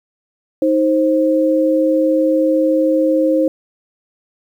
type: tone pair together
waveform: sine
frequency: 314.3 / 527.6 Hz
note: D#4 / C5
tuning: +18 / +14 cents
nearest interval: major sixth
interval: 896 cents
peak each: -14 dBFS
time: 0.62-3.48 s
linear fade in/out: 2 ms
effects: 8-bit